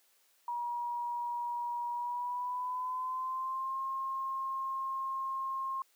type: tone with pitch glide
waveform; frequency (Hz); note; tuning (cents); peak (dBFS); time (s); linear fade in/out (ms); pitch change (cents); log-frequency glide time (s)
sine; 957 to 1068; A#5 to C6; +45 to +35; -33; 0.48-5.82; 2; +190; 1.91-3.8
effects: white hiss -69 dBFS RMS until 5.95 s + high-pass 400 Hz 12 dB/octave